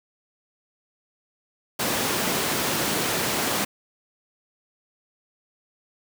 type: high-pass noise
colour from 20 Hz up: pink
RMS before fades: -25 dBFS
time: 1.79-3.65 s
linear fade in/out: 10 ms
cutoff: 170 Hz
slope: 12 dB/octave
effects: none